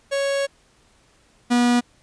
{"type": "tone pair in turn", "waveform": "45% pulse", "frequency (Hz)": [554.4, 242.4], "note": ["C#5", "B3"], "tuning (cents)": [0, -32], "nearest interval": "octave + major second", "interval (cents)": 1432, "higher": "first", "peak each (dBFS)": [-20, -15], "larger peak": "second", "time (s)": [[0.11, 0.47], [1.5, 1.81]], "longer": "first", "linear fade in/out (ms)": 20, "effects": ["pink hiss -58 dBFS RMS until 2.02 s", "resampled to 22050 Hz"]}